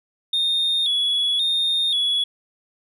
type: tone with vibrato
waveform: sine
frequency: 3520 Hz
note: A7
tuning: in tune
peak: -16 dBFS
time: 0.33-2.24 s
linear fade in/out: 5 ms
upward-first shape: square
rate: 0.94 Hz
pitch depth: 70 cents each way
effects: tanh soft clip ceiling -16 dBFS